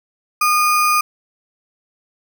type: tone with sample-and-hold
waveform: sine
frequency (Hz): 1221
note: D#6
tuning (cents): -33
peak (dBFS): -12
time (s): 0.41-1.01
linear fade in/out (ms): 5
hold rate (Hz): 3675
effects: none